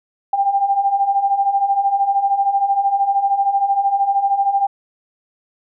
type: beating tone pair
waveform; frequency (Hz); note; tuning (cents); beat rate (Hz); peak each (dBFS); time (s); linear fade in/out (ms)
sine; 784 / 797; G5 / G5; 0 / +28; 13; -20 / -15; 0.33-4.67; 5
effects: none